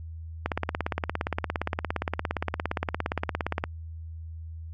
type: click train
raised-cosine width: 0.5 ms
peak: -11 dBFS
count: 56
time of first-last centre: 0.46-3.639 s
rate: 17.3 Hz
effects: added 81 Hz sine -36 dBFS peak until 4.73 s + MP3 64 kbps